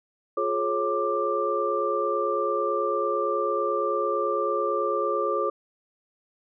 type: tone cluster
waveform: sine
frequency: 354.6 / 423.6 / 547 / 1182 Hz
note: F4 / G#4 / C#5 / D6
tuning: +26 / +34 / -23 / +11 cents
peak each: -31 / -28 / -28 / -27 dBFS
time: 0.37-5.5 s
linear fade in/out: 5 ms
effects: none